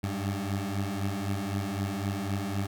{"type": "beating tone pair", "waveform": "20% pulse", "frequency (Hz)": [96.7, 100.6], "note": ["G2", "G2"], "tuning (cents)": [-23, 45], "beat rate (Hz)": 3.9, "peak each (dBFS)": [-28, -27], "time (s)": [0.03, 2.67], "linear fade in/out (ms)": 10, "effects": []}